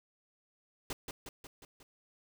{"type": "noise with echo", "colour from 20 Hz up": "pink", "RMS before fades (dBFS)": -38, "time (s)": [0.9, 0.93], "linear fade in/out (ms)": 2, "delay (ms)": 180, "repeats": 5, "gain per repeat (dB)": -4, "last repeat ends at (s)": 1.83, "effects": []}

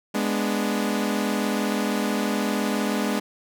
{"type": "chord", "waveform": "sawtooth", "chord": "G# diminished", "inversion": "none", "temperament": "equal", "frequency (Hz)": [207.7, 246.9, 293.7], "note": ["G#3", "B3", "D4"], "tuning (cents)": [0, 0, 0], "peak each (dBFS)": [-21, -24, -25], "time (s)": [0.14, 3.2], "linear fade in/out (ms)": 10, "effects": []}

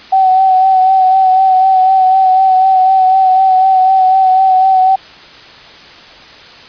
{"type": "tone with vibrato", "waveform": "sine", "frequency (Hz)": 757, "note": "F#5", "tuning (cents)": 39, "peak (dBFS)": -5, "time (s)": [0.12, 4.96], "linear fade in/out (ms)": 10, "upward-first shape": "sine", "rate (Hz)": 4, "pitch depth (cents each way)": 26, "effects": ["white hiss -35 dBFS RMS until 6.68 s", "resampled to 11025 Hz"]}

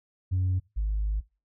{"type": "tone pair in turn", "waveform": "sine", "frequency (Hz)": [92.5, 51.91], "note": ["F#2", "G#1"], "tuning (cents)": [0, 0], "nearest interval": "minor seventh", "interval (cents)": 1000, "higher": "first", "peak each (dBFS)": [-21, -23], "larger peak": "first", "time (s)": [[0.31, 0.6], [0.76, 1.21]], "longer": "second", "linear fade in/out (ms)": 20, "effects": ["noise-tail reverb RT60 0.3 s tail -23 dB re dry", "tanh soft clip ceiling -21 dBFS"]}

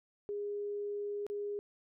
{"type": "tone with dropouts", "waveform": "sine", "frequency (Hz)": 410, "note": "G#4", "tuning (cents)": -22, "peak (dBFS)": -35, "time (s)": [0.29, 1.59], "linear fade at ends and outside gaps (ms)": 0, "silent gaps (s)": [1.266, 1.3], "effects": []}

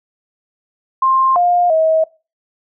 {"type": "tone with pitch steps", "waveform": "sine", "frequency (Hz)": [1056, 707, 639], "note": ["C6", "F5", "D#5"], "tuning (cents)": [16, 21, 46], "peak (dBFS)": -10, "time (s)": [1.02, 2.04], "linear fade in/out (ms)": 5, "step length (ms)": 340, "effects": ["noise-tail reverb RT60 0.3 s tail -21 dB re dry"]}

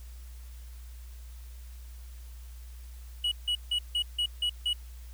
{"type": "tone bursts", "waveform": "triangle", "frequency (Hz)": 2923, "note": "F#7", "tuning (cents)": -22, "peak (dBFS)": -24, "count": 7, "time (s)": [3.24, 4.732], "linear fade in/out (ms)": 5, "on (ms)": 76, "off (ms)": 160, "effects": ["added 60 Hz sine -42 dBFS peak until 5.13 s", "white hiss -58 dBFS RMS until 5.13 s"]}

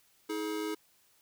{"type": "tone pair together", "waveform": "square", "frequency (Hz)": [318.4, 424], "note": ["D#4", "G#4"], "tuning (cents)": [40, 36], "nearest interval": "perfect fourth", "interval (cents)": 496, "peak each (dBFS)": [-36, -37], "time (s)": [0.29, 0.75], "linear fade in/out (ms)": 10, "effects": ["white hiss -67 dBFS RMS until 1.21 s"]}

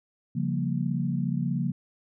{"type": "chord", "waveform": "sine", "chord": "G half-diminished seventh", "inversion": "second", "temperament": "equal with one note detuned", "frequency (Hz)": [139.56, 174.61, 196, 233.1], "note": ["Db3", "F3", "G3", "Bb3"], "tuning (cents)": [12, 0, 0, 0], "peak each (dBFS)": [-29, -29, -35, -31], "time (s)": [0.35, 1.72], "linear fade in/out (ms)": 10, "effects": []}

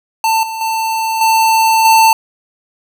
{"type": "tone with level steps", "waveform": "square", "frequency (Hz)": 892, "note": "A5", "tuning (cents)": 23, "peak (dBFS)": [-11, -21, -15, -9, -6], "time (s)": [0.24, 2.13], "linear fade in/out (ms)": 2, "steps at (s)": [0.43, 0.61, 1.21, 1.85], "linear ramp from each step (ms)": 2, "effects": []}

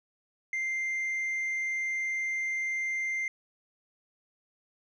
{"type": "tone", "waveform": "sine", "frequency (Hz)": 2093, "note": "C7", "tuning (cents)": 0, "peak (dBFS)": -26, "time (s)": [0.53, 3.28], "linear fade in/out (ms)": 2, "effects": ["tanh soft clip ceiling -28 dBFS"]}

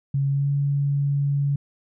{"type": "tone with pitch glide", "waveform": "sine", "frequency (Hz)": [138.59, 141.5], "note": ["C#3", "C#3"], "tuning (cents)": [0, 36], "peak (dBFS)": -19, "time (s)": [0.14, 1.56], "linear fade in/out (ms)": 5, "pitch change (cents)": 36, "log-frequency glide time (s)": [0.28, 0.5], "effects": []}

